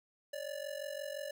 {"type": "ring-modulated tone", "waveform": "square", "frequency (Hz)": 579, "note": "D5", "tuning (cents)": -25, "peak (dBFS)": -37, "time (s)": [0.33, 1.31], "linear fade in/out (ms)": 2, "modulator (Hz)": 22.9, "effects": []}